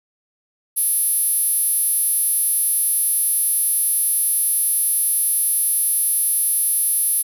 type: tone with high-pass filter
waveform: 5% pulse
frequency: 370 Hz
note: F#4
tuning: in tune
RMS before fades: -19 dBFS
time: 0.76-7.23 s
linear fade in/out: 20 ms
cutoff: 11000 Hz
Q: 8.1
effects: none